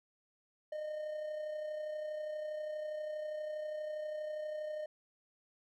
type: tone with amplitude modulation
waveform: triangle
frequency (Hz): 611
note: D#5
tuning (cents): -32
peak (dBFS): -34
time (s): 0.72-4.86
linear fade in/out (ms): 5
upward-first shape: sine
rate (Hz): 32.4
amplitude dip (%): 40
effects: none